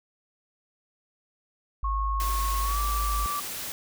sine tone, 51.91 Hz, G#1, in tune, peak -26 dBFS, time 1.83-3.26 s, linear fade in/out 0 ms
sine tone with pitch glide, 1092 to 1163.6 Hz, C#6 to D6, -26 to -16 cents, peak -28 dBFS, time 1.84-3.4 s, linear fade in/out 5 ms, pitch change +110 cents, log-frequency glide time 2.62-2.79 s
white noise, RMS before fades -35 dBFS, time 2.2-3.72 s, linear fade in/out 0 ms
effects none

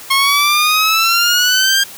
15% pulse exponential sweep, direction up, 1078 to 1610 Hz, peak -4 dBFS, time 0.1-1.84 s, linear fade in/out 10 ms, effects white hiss -34 dBFS RMS until 1.97 s + high-pass 80 Hz 12 dB/octave

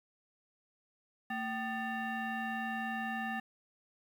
sine tone with frequency modulation, 773 Hz, G5, 24 cents flat, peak -34 dBFS, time 1.3-3.4 s, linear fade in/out 5 ms, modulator 999 Hz, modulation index 1.4, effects 10-bit

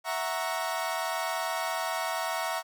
30% pulse chord, F# dominant seventh, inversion third, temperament equal, 659.3 / 740 / 932.3 / 1108.7 Hz, E5 / F#5 / A#5 / C#6, 0 / 0 / 0 / 0 cents, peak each -31 / -33 / -32 / -34 dBFS, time 0.04-2.63 s, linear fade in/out 50 ms, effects none

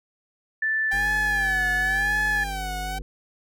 sine tone with pitch glide, 1760 to 1725.8 Hz, A6 to A6, 0 to -34 cents, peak -21 dBFS, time 0.62-2.44 s, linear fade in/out 5 ms, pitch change -34 cents, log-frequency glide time 0.83-1.24 s
sawtooth tone with vibrato, 785 Hz, G5, 2 cents sharp, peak -26 dBFS, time 0.91-2.99 s, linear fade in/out 10 ms, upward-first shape sine, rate 0.94 Hz, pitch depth 120 cents each way
harmonic tone, 50 Hz, G1, 35 cents sharp, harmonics 1 / 3 / 5 / 7 / 9 / 10, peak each -31 / -41 / -45 / -48 / -50 / -51 dBFS, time 0.93-3.02 s, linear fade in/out 0 ms
effects none

